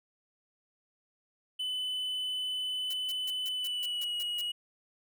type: tone with pitch glide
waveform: triangle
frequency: 3011 to 2903 Hz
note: F#7 to F#7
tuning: +30 to -34 cents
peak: -30 dBFS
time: 1.59-4.52 s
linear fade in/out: 10 ms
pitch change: -64 cents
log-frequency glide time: 3.51-4.15 s
type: noise bursts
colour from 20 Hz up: blue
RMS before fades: -42 dBFS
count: 9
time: 2.9-4.415 s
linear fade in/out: 5 ms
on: 35 ms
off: 150 ms
effects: none